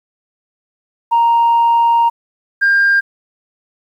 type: tone pair in turn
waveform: sine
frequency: 932.3 / 1601.4 Hz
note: A#5 / G6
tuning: 0 / +37 cents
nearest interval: major sixth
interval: 937 cents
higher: second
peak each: -7 dBFS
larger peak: neither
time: 1.11-2.1 / 2.61-3.01 s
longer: first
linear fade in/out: 20 ms
effects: tanh soft clip ceiling -6 dBFS + 8-bit